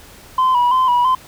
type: tone with vibrato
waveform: sine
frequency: 1001 Hz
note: B5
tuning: 23 cents sharp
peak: -9 dBFS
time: 0.38-1.15 s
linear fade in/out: 5 ms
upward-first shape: square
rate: 3 Hz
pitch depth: 50 cents each way
effects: tanh soft clip ceiling -10 dBFS + pink hiss -42 dBFS RMS until 1.27 s